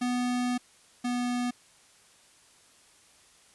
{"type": "tone pair in turn", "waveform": "square", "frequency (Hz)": [246.9, 245.1], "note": ["B3", "B3"], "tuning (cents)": [0, -13], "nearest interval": "unison", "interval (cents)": 13, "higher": "first", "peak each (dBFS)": [-27, -28], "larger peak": "first", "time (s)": [[0.01, 0.58], [1.04, 1.51]], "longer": "first", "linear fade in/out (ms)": 10, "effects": ["white hiss -59 dBFS RMS until 3.54 s", "resampled to 24000 Hz"]}